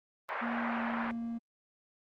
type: band-pass noise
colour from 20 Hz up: pink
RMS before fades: -36 dBFS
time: 0.29-1.11 s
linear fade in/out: 0 ms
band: 670 to 2000 Hz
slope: 24 dB/octave
type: tone with pitch glide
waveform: triangle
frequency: 234.8 to 232 Hz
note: A#3 to A#3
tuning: +13 to -8 cents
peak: -32 dBFS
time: 0.41-1.39 s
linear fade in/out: 20 ms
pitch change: -21 cents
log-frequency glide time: 0.62-0.79 s
effects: Opus 24 kbps